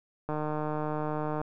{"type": "click train", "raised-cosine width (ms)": 1, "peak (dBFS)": -19, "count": 172, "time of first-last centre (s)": [0.29, 1.415], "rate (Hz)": 152, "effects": []}